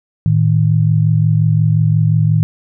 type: tone pair together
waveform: sine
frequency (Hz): 110.24 / 155.9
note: A2 / D#3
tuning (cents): +4 / +4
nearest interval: tritone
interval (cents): 600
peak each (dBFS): -12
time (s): 0.26-2.43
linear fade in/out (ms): 0
effects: none